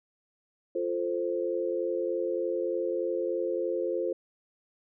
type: chord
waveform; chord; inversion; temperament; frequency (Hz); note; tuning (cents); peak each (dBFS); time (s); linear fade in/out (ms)
sine; F major; none; equal; 349.2 / 440 / 523.3; F4 / A4 / C5; 0 / 0 / 0; -31 / -33 / -31; 0.75-4.13; 5
effects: none